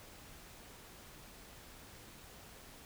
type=silence; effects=pink hiss -55 dBFS RMS until 2.85 s